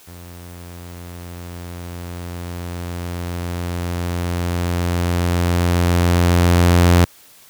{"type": "tone with level ramp", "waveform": "sawtooth", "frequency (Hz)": 87.31, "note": "F2", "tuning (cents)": 0, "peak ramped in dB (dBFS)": [-32, -5], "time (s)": [0.07, 7.05], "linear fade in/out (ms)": 10, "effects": ["white hiss -47 dBFS RMS until 7.49 s"]}